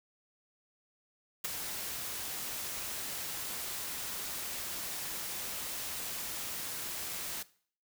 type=noise with ADSR envelope; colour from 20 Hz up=white; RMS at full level=-32 dBFS; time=1.44-7.43 s; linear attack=10 ms; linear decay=15 ms; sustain=-7 dB; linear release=8 ms; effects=noise-tail reverb RT60 0.5 s tail -19 dB re dry